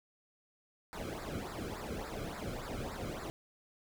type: noise with flanger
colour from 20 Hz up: brown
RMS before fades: -41 dBFS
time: 0.93-3.3 s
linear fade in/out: 0 ms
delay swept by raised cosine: 0.32 to 1.13 ms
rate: 3.5 Hz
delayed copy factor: -0.85
effects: none